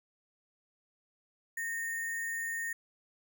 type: tone with sample-and-hold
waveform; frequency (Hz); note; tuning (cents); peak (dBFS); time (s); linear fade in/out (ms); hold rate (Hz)
sine; 1841; A#6; -22; -33; 1.57-2.73; 5; 8820
effects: none